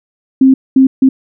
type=tone bursts at uneven times; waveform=sine; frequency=264.8 Hz; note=C4; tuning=21 cents sharp; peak=-3 dBFS; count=3; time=0.41-0.54 / 0.76-0.87 / 1.02-1.09 s; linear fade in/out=5 ms; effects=none